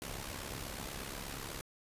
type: noise with amplitude modulation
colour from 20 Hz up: pink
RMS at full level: -40 dBFS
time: 0.02-1.61 s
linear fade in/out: 0 ms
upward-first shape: sine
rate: 68.3 Hz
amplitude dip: 65%
effects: resampled to 32000 Hz